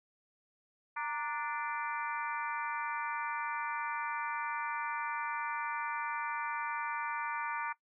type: harmonic tone with a mistuned harmonic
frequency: 293.7 Hz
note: D4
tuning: in tune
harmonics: 3 / 4 / 5 / 6 / 7 / 8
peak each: -38 / -40 / -42 / -44 / -45 / -46 dBFS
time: 0.96-7.73 s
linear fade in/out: 10 ms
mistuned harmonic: 3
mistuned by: +85 cents
effects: noise-tail reverb RT60 0.1 s tail -19 dB re dry